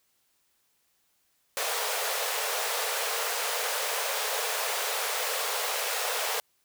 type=high-pass noise; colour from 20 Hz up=pink; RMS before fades=-30 dBFS; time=1.57-6.4 s; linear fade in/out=0 ms; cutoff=430 Hz; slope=96 dB/octave; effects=white hiss -71 dBFS RMS until 6.64 s